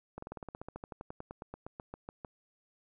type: slowing click train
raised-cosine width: 1 ms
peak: -28 dBFS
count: 24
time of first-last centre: 0.18-2.248 s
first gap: 44 ms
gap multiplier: 1.06
effects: none